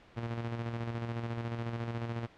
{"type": "tone with tremolo", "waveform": "sawtooth", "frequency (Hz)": 116.54, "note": "A#2", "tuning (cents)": 0, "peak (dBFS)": -29, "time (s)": [0.16, 2.27], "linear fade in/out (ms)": 20, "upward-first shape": "square", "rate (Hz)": 14, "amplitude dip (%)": 40, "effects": ["pink hiss -58 dBFS RMS until 2.37 s", "low-pass 3000 Hz 12 dB/octave"]}